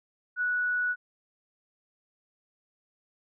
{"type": "tone", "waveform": "sine", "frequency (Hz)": 1472, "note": "F#6", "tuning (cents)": -9, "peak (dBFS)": -25, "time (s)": [0.36, 0.96], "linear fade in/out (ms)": 50, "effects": []}